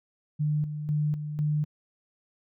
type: tone with tremolo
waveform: sine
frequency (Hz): 150.1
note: D3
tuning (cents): +38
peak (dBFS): -23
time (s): 0.39-1.65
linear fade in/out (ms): 20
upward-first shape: square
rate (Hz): 2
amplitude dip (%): 60
effects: none